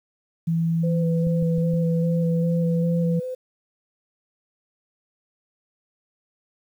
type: tone with pitch glide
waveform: sine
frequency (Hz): 165.4 to 168.97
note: E3 to E3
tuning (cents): +6 to +43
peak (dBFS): -19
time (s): 0.47-3.2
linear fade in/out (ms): 10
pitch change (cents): +37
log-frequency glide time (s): 1.72-2.97
type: tone with vibrato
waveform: sine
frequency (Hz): 504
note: B4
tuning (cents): +35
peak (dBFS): -27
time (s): 0.83-3.35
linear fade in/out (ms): 10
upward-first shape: square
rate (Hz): 2.5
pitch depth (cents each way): 20
type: click train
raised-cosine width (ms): 5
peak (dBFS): -23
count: 4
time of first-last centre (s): 1.27-1.737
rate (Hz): 6.42
effects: 9-bit